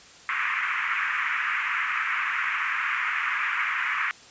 white band-pass noise, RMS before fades -27 dBFS, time 0.29-4.11 s, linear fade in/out 0 ms, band 1100 to 2400 Hz, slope 48 dB/octave, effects white hiss -49 dBFS RMS until 4.3 s + resampled to 16000 Hz

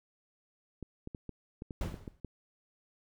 clicks, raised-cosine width 3 ms, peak -28 dBFS, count 10, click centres 0.827 / 1.074 / 1.148 / 1.293 / 1.621 / 1.708 / 1.858 / 1.942 / 2.078 / 2.247 s
brown noise with exponential decay, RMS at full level -31 dBFS, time 1.81-2.2 s, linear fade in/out 2 ms, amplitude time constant 83 ms
effects none

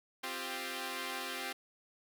5% pulse chord, C suspended fourth, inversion none, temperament equal with one note detuned, 261.6 / 349.2 / 394 Hz, C4 / F4 / G4, 0 / 0 / +9 cents, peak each -31 dBFS, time 0.23-1.53 s, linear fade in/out 10 ms, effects none

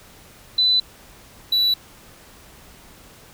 sine / triangle tone pair in turn, 3999 / 3946 Hz, B7 / B7, +21 / -2 cents, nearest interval unison, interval 23 cents, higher first, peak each -14 dBFS, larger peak neither, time 0.58-0.8 / 1.52-1.74 s, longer neither, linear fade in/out 5 ms, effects pink hiss -47 dBFS RMS until 3.33 s

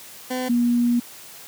20% pulse / sine tone pair in turn, 254.1 / 239.8 Hz, B3 / A#3, +49 / +49 cents, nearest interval minor second, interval 100 cents, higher first, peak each -19 / -16 dBFS, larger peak second, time 0.3-0.49 / 0.49-1 s, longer second, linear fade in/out 10 ms, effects white hiss -42 dBFS RMS until 1.47 s + high-pass 100 Hz 12 dB/octave

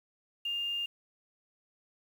sine tone with quantisation, 2808 Hz, F7, 9 cents sharp, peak -31 dBFS, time 0.45-0.86 s, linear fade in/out 5 ms, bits 9, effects none

